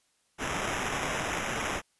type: noise with sample-and-hold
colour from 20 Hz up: violet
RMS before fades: -32 dBFS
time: 0.38-1.82 s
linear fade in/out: 50 ms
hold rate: 4410 Hz
effects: white hiss -71 dBFS RMS until 1.99 s + resampled to 24000 Hz